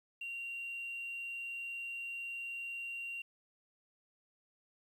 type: tone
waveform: sine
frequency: 2761 Hz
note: F7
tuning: 20 cents flat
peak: -38 dBFS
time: 0.21-3.22 s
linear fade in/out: 5 ms
effects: tanh soft clip ceiling -36 dBFS + 11-bit